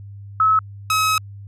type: tone pair in turn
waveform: sine / sawtooth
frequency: 1293 / 1278.9 Hz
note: E6 / D#6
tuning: -34 / +47 cents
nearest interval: unison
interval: 19 cents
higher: first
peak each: -12 dBFS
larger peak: neither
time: 0.4-0.59 / 0.9-1.18 s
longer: second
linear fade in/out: 2 ms
effects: added 100 Hz sine -34 dBFS peak until 1.47 s + low-pass 12000 Hz 12 dB/octave